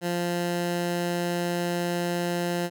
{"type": "tone", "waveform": "15% pulse", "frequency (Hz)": 174.3, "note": "F3", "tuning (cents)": -3, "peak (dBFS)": -19, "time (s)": [0.01, 2.7], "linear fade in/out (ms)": 50, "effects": []}